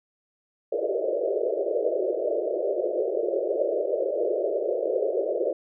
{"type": "band-pass noise", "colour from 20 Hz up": "white", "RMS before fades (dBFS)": -26, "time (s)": [0.72, 5.53], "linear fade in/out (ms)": 5, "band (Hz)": [350, 630], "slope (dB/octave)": 96, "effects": []}